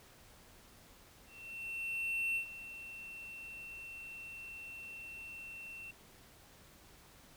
triangle tone with ADSR envelope, 2700 Hz, E7, 41 cents sharp, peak -30 dBFS, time 1.26-5.91 s, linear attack 1100 ms, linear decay 91 ms, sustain -14 dB, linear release 4 ms, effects pink hiss -60 dBFS RMS until 7.36 s

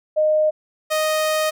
sine / sawtooth tone pair in turn, 616 / 622.1 Hz, D#5 / D#5, -17 / 0 cents, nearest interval unison, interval 17 cents, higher second, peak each -14 dBFS, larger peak neither, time 0.16-0.51 / 0.9-1.51 s, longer second, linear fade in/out 20 ms, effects none

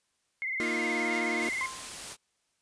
sine tone with vibrato, 2093 Hz, C7, in tune, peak -30 dBFS, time 0.42-1.66 s, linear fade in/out 0 ms, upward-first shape sine, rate 19 Hz, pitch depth 69 cents each way
sawtooth chord, Bb suspended fourth, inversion none, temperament equal, 233.1 / 311.1 / 349.2 Hz, Bb3 / Eb4 / F4, 0 / 0 / 0 cents, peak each -31 / -32 / -30 dBFS, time 0.6-1.49 s, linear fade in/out 0 ms
white noise, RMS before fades -40 dBFS, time 1.38-2.17 s, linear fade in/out 50 ms
triangle tone with exponential decay, 1046.5 Hz, C6, in tune, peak -30 dBFS, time 1.61-2.05 s, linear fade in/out 0 ms, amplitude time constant 94 ms
effects white hiss -75 dBFS RMS until 2.61 s + resampled to 22050 Hz

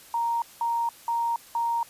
sine tone bursts, 932.3 Hz, A#5, in tune, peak -23 dBFS, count 4, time 0.14-1.83 s, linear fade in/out 2 ms, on 280 ms, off 190 ms, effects white hiss -50 dBFS RMS until 1.89 s + resampled to 32000 Hz

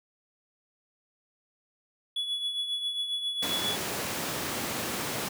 triangle tone with tremolo, 3399 Hz, G#7, 39 cents sharp, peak -25 dBFS, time 2.16-3.76 s, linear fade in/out 5 ms, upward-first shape triangle, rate 7.4 Hz, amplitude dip 60%
pink high-pass noise, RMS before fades -33 dBFS, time 3.42-5.29 s, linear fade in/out 10 ms, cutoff 160 Hz, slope 12 dB/octave
effects none

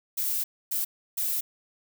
violet noise bursts at uneven times, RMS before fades -28 dBFS, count 3, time 0.17-0.44 / 0.71-0.85 / 1.17-1.41 s, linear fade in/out 10 ms, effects none

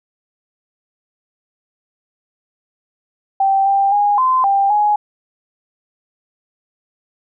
sine tone with pitch steps, 780 / 790 / 821 / 1032 / 792 / 835 Hz, G5 / G5 / G#5 / C6 / G5 / G#5, -9 / +13 / -20 / -24 / +18 / +9 cents, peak -11 dBFS, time 3.4-4.96 s, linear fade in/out 5 ms, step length 260 ms, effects none

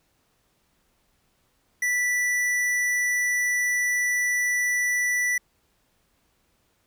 sine tone with hard clipping, 1969 Hz, B6, 6 cents flat, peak -23 dBFS, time 1.82-5.38 s, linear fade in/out 5 ms, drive 13 dB, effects pink hiss -68 dBFS RMS until 6.86 s

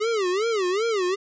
square tone with vibrato, 407.8 Hz, G#4, 32 cents flat, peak -22 dBFS, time 0-1.16 s, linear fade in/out 20 ms, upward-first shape sine, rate 2.6 Hz, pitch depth 230 cents each way, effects resampled to 16000 Hz

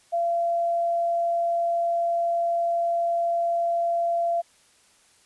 sine tone, 683 Hz, F5, 39 cents flat, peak -21 dBFS, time 0.12-4.42 s, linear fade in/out 20 ms, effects white hiss -59 dBFS RMS until 5.25 s + resampled to 24000 Hz

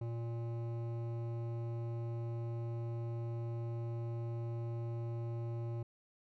triangle tone with hard clipping, 116.7 Hz, A#2, 2 cents sharp, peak -39 dBFS, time 0.01-5.83 s, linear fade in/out 5 ms, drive 17 dB, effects none

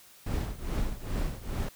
brown noise with tremolo, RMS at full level -28 dBFS, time 0.26-1.69 s, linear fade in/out 5 ms, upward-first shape triangle, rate 2.4 Hz, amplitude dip 90%, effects white hiss -55 dBFS RMS until 1.75 s

